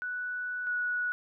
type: tone pair in turn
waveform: sine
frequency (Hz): 1480 / 1467.2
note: F#6 / F#6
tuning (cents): 0 / -15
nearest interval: unison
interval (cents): 15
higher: first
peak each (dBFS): -32 / -28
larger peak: second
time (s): 0.02-0.67 / 0.67-1.12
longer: first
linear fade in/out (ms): 0
effects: none